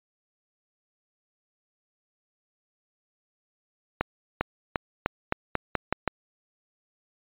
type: accelerating click train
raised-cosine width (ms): 0.5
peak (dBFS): -8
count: 9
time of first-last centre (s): 4.01-6.077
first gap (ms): 400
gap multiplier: 0.87
effects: resampled to 8000 Hz